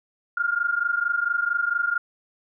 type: tone pair together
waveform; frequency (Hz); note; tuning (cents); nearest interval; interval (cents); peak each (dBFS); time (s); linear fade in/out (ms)
sine; 1396.9 / 1421.3; F6 / F6; 0 / +30; unison; 30; -24; 0.37-1.98; 5
effects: none